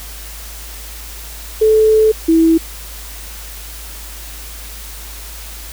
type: tone pair in turn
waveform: sine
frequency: 435.6 / 326.3 Hz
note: A4 / E4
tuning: -17 / -18 cents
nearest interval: perfect fourth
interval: 501 cents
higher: first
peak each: -7 dBFS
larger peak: neither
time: 1.61-2.12 / 2.28-2.58 s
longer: first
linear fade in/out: 10 ms
effects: added 53 Hz sine -31 dBFS peak until 5.72 s + white hiss -33 dBFS RMS until 5.72 s